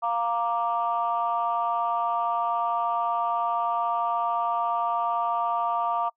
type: chord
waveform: sine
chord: Bb major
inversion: second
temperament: equal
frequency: 698.5 / 932.3 / 1174.7 Hz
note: F5 / Bb5 / D6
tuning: 0 / 0 / 0 cents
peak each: -27 dBFS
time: 0.02-6.1 s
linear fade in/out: 20 ms
effects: noise-tail reverb RT60 0.1 s tail -25 dB re dry + tanh soft clip ceiling -15 dBFS